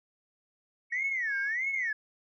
sine tone with tremolo, 2203 Hz, C#7, 11 cents flat, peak -35 dBFS, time 0.9-1.93 s, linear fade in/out 50 ms, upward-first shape sine, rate 2.5 Hz, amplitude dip 50%
sine tone with vibrato, 1869 Hz, A#6, 4 cents sharp, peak -28 dBFS, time 0.92-1.93 s, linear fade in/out 5 ms, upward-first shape sine, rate 1.6 Hz, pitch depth 280 cents each way
effects tanh soft clip ceiling -22 dBFS

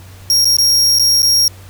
40% pulse tone with dropouts, 5588 Hz, F8, in tune, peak -8 dBFS, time 0.3-1.48 s, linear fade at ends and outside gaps 1 ms, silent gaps 0.446-0.454 / 0.568-0.585 / 0.987-0.995 / 1.221-1.229 s, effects added 94 Hz sine -35 dBFS peak until 1.69 s + pink hiss -42 dBFS RMS until 1.69 s

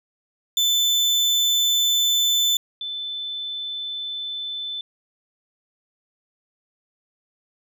35% pulse / sine tone pair in turn, 3520 / 3520 Hz, A7 / A7, 0 / 0 cents, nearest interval unison, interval 0 cents, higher neither, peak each -15 / -27 dBFS, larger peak first, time 0.57-2.57 / 2.81-4.81 s, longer neither, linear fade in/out 2 ms, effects none

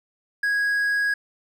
triangle tone, 1654 Hz, G#6, 8 cents flat, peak -18 dBFS, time 0.43-1.14 s, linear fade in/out 5 ms, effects none

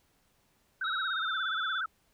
sine tone with vibrato, 1423 Hz, F6, 32 cents sharp, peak -30 dBFS, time 0.81-1.86 s, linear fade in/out 5 ms, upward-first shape sine, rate 17 Hz, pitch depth 170 cents each way
sine tone with pitch glide, 3811 to 3475 Hz, A#7 to A7, +38 to -22 cents, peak -36 dBFS, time 0.84-1.81 s, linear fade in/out 10 ms, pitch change -160 cents, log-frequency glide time 1.01-1.44 s
effects pink hiss -70 dBFS RMS until 2.13 s

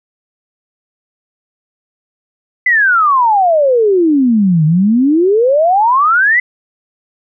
sine exponential two-way sweep, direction down then up, 2041 to 150.1 to 2041 Hz, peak -7 dBFS, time 2.66-6.4 s, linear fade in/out 5 ms, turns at 4.65 s, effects none

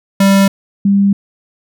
square / sine tone pair in turn, 196 / 198.97 Hz, G3 / G3, 0 / +26 cents, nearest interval unison, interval 26 cents, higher second, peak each -7 dBFS, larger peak neither, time 0.2-0.48 / 0.85-1.13 s, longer neither, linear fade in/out 5 ms, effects none

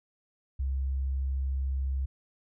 sine tone, 66.9 Hz, C2, 39 cents sharp, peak -27 dBFS, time 0.59-2.06 s, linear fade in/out 10 ms, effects none

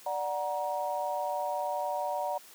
sine chord, D augmented, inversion none, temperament equal with one note detuned, 587.3 / 740 / 943.2 Hz, D5 / F#5 / A#5, 0 / 0 / +20 cents, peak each -34 dBFS, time 0.06-2.38 s, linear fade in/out 5 ms, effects white hiss -53 dBFS RMS until 2.54 s + high-pass 200 Hz 12 dB/octave

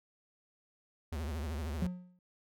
square tone with vibrato, 76.2 Hz, D#2, 36 cents flat, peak -36 dBFS, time 1.12-1.87 s, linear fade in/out 5 ms, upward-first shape triangle, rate 13 Hz, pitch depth 210 cents each way
triangle tone with exponential decay, 180 Hz, F#3, 47 cents flat, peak -26 dBFS, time 1.82-2.19 s, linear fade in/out 2 ms, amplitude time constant 80 ms
effects none

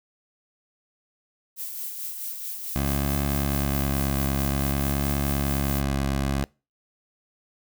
violet noise with tremolo, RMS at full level -32 dBFS, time 1.56-5.83 s, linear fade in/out 50 ms, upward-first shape sine, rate 4.6 Hz, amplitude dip 40%
15% pulse tone with vibrato, 69.3 Hz, C#2, in tune, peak -17 dBFS, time 2.76-6.44 s, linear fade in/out 0 ms, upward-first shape triangle, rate 0.52 Hz, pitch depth 25 cents each way
effects noise-tail reverb RT60 0.3 s tail -24 dB re dry

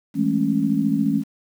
sine chord, A major seventh, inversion second, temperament just, 165 / 206.2 / 220 / 275 Hz, E3 / G#3 / A3 / C#4, +2 / -12 / 0 / -14 cents, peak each -26 / -23 / -23 / -21 dBFS, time 0.14-1.24 s, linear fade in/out 50 ms, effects 8-bit

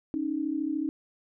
sine tone pair together, 277.2 / 310.8 Hz, C#4 / D#4, 0 / -2 cents, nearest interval major second, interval 198 cents, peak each -31 / -29 dBFS, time 0.14-0.89 s, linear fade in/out 0 ms, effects none

